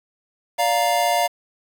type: chord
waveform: square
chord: Bb major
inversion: first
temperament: just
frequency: 582.7 / 699.2 / 932.3 Hz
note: D5 / F5 / Bb5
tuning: -14 / +2 / 0 cents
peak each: -25 / -20 / -24 dBFS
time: 0.58-1.28 s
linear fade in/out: 20 ms
effects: 7-bit